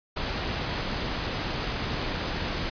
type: noise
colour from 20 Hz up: pink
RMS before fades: -30 dBFS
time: 0.16-2.7 s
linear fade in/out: 10 ms
effects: resampled to 11025 Hz